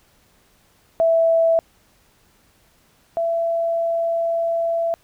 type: tone pair in turn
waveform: sine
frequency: 659.3 / 669.3 Hz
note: E5 / E5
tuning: 0 / +26 cents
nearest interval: unison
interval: 26 cents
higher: second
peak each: -13 / -18 dBFS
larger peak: first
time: 1-1.59 / 3.17-4.94 s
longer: second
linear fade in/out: 0 ms
effects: pink hiss -58 dBFS RMS until 5.03 s